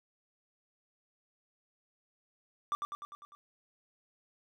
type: tone with echo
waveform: triangle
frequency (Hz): 1174.7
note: D6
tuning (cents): 0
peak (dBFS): -27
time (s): 2.72-2.75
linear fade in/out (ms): 0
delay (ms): 100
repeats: 6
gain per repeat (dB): -4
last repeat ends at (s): 3.35
effects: none